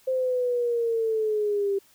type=linear sweep; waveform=sine; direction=down; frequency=523.3 to 392 Hz; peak=-22 dBFS; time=0.07-1.79 s; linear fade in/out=10 ms; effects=white hiss -59 dBFS RMS until 1.94 s

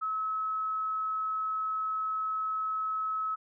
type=tone; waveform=sine; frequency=1290 Hz; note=E6; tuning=38 cents flat; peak=-29 dBFS; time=0.01-3.36 s; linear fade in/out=20 ms; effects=none

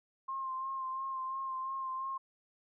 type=tone with vibrato; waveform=sine; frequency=1059 Hz; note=C6; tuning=21 cents sharp; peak=-35 dBFS; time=0.28-2.18 s; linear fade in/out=10 ms; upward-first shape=sine; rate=2.9 Hz; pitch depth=26 cents each way; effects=none

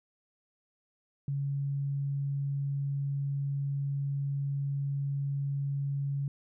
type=tone; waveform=sine; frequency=140 Hz; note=C#3; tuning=18 cents sharp; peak=-29 dBFS; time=1.28-6.28 s; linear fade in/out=2 ms; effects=none

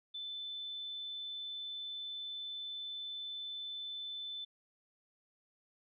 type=tone; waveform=sine; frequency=3520 Hz; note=A7; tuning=in tune; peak=-40 dBFS; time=0.14-4.45 s; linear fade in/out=10 ms; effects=none

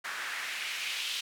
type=noise with band-pass filter sweep; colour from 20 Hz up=white; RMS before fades=-36 dBFS; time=0.04-1.21 s; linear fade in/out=10 ms; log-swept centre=1500 to 3300 Hz; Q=2.2; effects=none

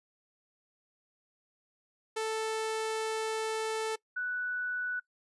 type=tone pair in turn; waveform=sawtooth / sine; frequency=440.6 / 1482 Hz; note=A4 / F#6; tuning=+2 / +2 cents; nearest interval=octave + major sixth; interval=2100 cents; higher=second; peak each=-27 / -31 dBFS; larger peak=first; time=2.16-3.96 / 4.16-5 s; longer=first; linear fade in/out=10 ms; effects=noise-tail reverb RT60 0.1 s tail -22 dB re dry + resampled to 24000 Hz

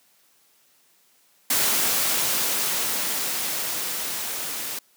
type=noise with level ramp; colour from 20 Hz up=white; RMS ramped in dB=-21 to -31 dBFS; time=1.5-4.79 s; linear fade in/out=5 ms; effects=white hiss -61 dBFS RMS until 4.96 s + high-pass 150 Hz 12 dB/octave

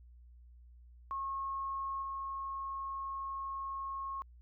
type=tone with level steps; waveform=sine; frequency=1087 Hz; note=C#6; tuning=34 cents flat; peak=-35 / -37 dBFS; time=1.11-4.22 s; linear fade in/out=0 ms; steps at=2.02 s; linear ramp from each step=5 ms; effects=added 60 Hz sine -54 dBFS peak until 4.41 s

